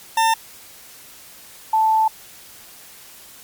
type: tone pair in turn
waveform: 40% pulse / sine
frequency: 900 / 878.9 Hz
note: A5 / A5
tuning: +39 / -2 cents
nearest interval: unison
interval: 41 cents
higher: first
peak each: -13 dBFS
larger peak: neither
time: 0.17-0.34 / 1.73-2.08 s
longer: second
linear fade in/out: 5 ms
effects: white hiss -43 dBFS RMS until 3.43 s + MP3 96 kbps